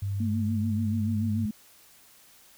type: tone with pitch glide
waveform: sine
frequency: 99.3 to 100.4 Hz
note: G2 to G2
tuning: +23 to +42 cents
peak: -27 dBFS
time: 0.02-1.46 s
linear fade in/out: 5 ms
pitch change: +19 cents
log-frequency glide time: 1.06-1.13 s
type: tone with vibrato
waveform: sine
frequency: 220 Hz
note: A3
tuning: in tune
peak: -27 dBFS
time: 0.2-1.51 s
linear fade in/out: 5 ms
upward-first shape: sine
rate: 6.9 Hz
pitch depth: 83 cents each way
effects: white hiss -56 dBFS RMS until 2.57 s